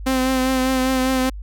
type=tone with vibrato; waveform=sawtooth; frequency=260 Hz; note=C4; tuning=11 cents flat; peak=-13 dBFS; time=0.06-1.3 s; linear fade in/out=10 ms; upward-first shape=triangle; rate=5 Hz; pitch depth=28 cents each way; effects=added 50 Hz sine -29 dBFS peak until 1.42 s